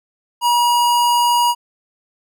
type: tone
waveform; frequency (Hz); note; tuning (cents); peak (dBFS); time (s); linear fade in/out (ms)
square; 959; A#5; +49; -13; 0.41-1.55; 50
effects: none